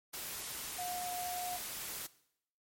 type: tone in noise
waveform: sine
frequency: 720 Hz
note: F#5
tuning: 47 cents flat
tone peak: -38 dBFS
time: 0.78-1.57 s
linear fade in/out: 10 ms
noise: white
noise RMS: -42 dBFS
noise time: 0.13-2.07 s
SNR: +1 dB
effects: noise-tail reverb RT60 0.7 s tail -18 dB re dry + MP3 64 kbps